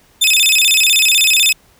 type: tone with vibrato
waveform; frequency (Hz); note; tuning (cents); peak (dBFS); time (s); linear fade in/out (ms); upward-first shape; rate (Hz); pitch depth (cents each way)
sawtooth; 3019; F#7; +34; -6; 0.21-1.53; 10; square; 16; 290
effects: pink hiss -51 dBFS RMS until 1.79 s